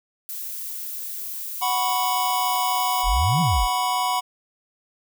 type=noise; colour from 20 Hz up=violet; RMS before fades=-32 dBFS; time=0.29-3.02 s; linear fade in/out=0 ms
type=chord; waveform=square; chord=F# suspended fourth; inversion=none; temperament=just; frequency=740 / 986.7 / 1110 Hz; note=F#5 / B5 / C#6; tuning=0 / -2 / +2 cents; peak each=-26 / -24 / -30 dBFS; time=1.61-4.21 s; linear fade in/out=20 ms
type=exponential two-way sweep; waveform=sine; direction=up then down; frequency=34.68 to 181.4 to 34.68 Hz; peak=-19 dBFS; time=3.03-3.68 s; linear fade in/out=50 ms; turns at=3.41 s
effects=none